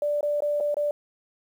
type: tone with dropouts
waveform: sine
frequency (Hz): 587.3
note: D5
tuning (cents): 0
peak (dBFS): -22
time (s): 0.02-0.91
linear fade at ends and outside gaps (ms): 2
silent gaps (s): 0.209-0.229 / 0.405-0.421 / 0.602-0.607 / 0.744-0.768
effects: 9-bit